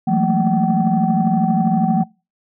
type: tone cluster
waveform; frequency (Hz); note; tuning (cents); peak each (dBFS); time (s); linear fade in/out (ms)
sine; 168.7 / 186.2 / 216.1 / 228.6 / 760; E3 / F#3 / A3 / A#3 / F#5; +40 / +11 / -31 / -34 / +46; -19; 0.07-2.04; 10
effects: noise-tail reverb RT60 0.3 s tail -25 dB re dry + tanh soft clip ceiling -6 dBFS